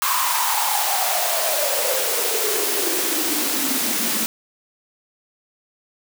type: noise with high-pass filter sweep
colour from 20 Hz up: white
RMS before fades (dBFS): -21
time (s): 0.02-4.26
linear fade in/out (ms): 0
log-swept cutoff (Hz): 1100 to 210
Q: 8.3
effects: none